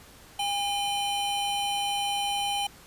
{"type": "tone pair together", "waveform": "square", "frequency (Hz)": [809, 3054], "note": ["G#5", "G7"], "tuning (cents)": [-46, -46], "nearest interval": "octave + major seventh", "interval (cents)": 2300, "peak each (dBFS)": [-29, -31], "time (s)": [0.39, 2.67], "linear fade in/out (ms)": 5, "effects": ["pink hiss -51 dBFS RMS until 2.86 s", "resampled to 32000 Hz"]}